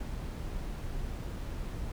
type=noise; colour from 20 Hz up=brown; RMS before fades=-37 dBFS; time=0-1.92 s; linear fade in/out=5 ms; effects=none